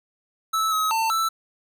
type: tone with pitch steps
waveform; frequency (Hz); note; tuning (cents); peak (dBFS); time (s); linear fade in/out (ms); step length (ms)
square; 1308 / 1276 / 896 / 1323; E6 / D#6 / A5 / E6; -14 / +43 / +31 / +6; -21; 0.53-1.29; 10; 190
effects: none